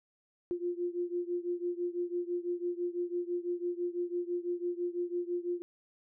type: beating tone pair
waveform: sine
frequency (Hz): 349.2 / 355.2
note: F4 / F4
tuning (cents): 0 / +29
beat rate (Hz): 6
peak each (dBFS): -34 / -36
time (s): 0.51-5.62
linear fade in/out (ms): 0
effects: none